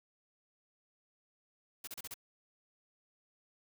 white noise bursts, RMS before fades -44 dBFS, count 5, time 1.84-2.142 s, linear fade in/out 5 ms, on 34 ms, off 33 ms, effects none

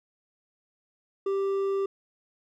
sine tone with hard clipping, 392 Hz, G4, in tune, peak -26 dBFS, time 1.26-1.86 s, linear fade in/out 5 ms, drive 5 dB, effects none

